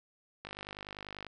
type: click train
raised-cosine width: 0.3 ms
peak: -26 dBFS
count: 42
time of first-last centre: 0.45-1.267 s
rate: 50.2 Hz
effects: none